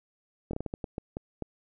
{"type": "slowing click train", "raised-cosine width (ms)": 2, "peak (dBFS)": -20, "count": 10, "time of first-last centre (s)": [0.51, 1.423], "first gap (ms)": 23, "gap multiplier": 1.35, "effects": []}